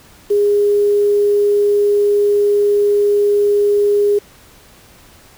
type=tone with quantisation; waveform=sine; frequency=410 Hz; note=G#4; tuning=22 cents flat; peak=-10 dBFS; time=0.3-4.19 s; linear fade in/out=10 ms; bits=6; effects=pink hiss -45 dBFS RMS until 5.37 s